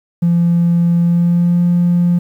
triangle tone with pitch glide, 171.3 to 174.5 Hz, F3 to F3, -33 to -1 cents, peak -6 dBFS, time 0.22-2.19 s, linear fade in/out 10 ms, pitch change +32 cents, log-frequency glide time 1.02-1.63 s, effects tanh soft clip ceiling -6 dBFS + 8-bit

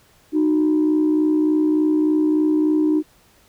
sine tone pair together, 306.6 / 370 Hz, D#4 / F#4, -25 / 0 cents, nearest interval minor third, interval 325 cents, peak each -14 / -22 dBFS, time 0.32-3.03 s, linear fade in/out 50 ms, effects tanh soft clip ceiling -10 dBFS + pink hiss -55 dBFS RMS until 3.48 s

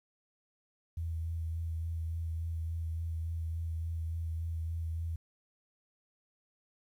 sine tone with vibrato, 82.1 Hz, E2, 6 cents flat, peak -33 dBFS, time 0.97-5.16 s, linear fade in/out 5 ms, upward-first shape sine, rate 3.5 Hz, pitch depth 21 cents each way, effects 11-bit

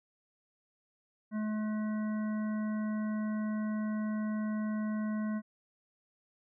harmonic tone, 214.2 Hz, A3, 46 cents flat, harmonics 1 / 3 / 5 / 7 / 9, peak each -31 / -46 / -48 / -50 / -53 dBFS, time 1.31-5.42 s, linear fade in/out 50 ms, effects none

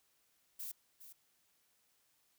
violet noise with echo, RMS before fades -44 dBFS, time 0.59-0.72 s, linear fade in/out 10 ms, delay 410 ms, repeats 1, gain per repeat -11 dB, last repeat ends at 1.13 s, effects white hiss -75 dBFS RMS until 2.38 s

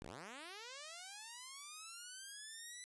5% pulse linear sweep, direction up, 32.79 to 1998 Hz, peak -38 dBFS, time 0.02-2.84 s, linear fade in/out 0 ms, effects resampled to 24000 Hz

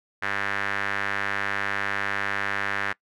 sawtooth tone with band-pass filter, 100 Hz, G2, 35 cents sharp, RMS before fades -28 dBFS, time 0.22-2.93 s, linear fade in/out 10 ms, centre 1700 Hz, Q 3.3, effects noise-tail reverb RT60 0.1 s tail -22 dB re dry

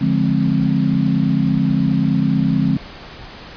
sine chord, D half-diminished seventh, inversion none, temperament just, 146.83 / 176.2 / 211.4 / 264.3 Hz, D3 / F3 / Ab3 / C4, 0 / +16 / +31 / +18 cents, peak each -19 dBFS, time 0.01-2.77 s, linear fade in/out 5 ms, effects pink hiss -36 dBFS RMS until 3.56 s + resampled to 11025 Hz

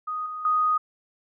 sine tone with level steps, 1244.5 Hz, D#6, in tune, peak -27 / -31 / -19 dBFS, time 0.07-0.78 s, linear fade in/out 10 ms, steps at 0.26 / 0.45 s, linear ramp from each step 2 ms, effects none

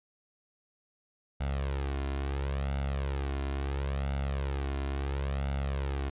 sawtooth tone with flanger, 68.9 Hz, C#2, 10 cents flat, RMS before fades -32 dBFS, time 1.4-6.1 s, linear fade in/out 10 ms, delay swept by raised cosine 1.4 to 2.9 ms, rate 0.73 Hz, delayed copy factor +0.65, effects resampled to 8000 Hz

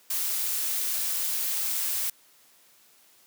blue noise with amplitude modulation, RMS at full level -27 dBFS, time 0.1-2.1 s, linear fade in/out 5 ms, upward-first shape sine, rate 174 Hz, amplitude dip 30%, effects white hiss -59 dBFS RMS until 3.26 s + high-pass 150 Hz 12 dB/octave

